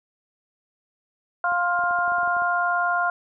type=harmonic tone; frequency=351.4 Hz; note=F4; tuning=11 cents sharp; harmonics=2 / 3 / 4; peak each=-24 / -26 / -23 dBFS; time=1.44-3.1 s; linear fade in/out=2 ms
type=clicks; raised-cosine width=1 ms; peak=-27 dBFS; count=12; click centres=1.521 / 1.791 / 1.838 / 1.91 / 1.988 / 2.079 / 2.12 / 2.184 / 2.232 / 2.276 / 2.367 / 2.421 s
effects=none